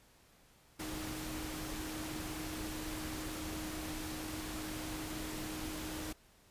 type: tone in noise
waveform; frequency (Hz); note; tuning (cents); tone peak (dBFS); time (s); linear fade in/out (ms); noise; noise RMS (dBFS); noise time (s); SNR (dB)
sine; 311.1; D#4; 0; -43; 0.79-6.13; 10; pink; -43; 0.79-6.13; -3
effects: pink hiss -65 dBFS RMS until 6.5 s + resampled to 32000 Hz